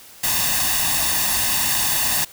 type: noise with comb filter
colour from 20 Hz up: white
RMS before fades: -20 dBFS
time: 0.23-2.25 s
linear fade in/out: 10 ms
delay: 1.1 ms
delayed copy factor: +0.75
effects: white hiss -44 dBFS RMS until 2.32 s